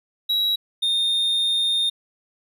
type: tone pair in turn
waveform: triangle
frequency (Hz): 3873 / 3656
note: B7 / A#7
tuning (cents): -35 / -34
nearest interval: minor second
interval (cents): 99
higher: first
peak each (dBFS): -17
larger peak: neither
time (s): 0.29-0.56 / 0.82-1.9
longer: second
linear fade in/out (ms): 10
effects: none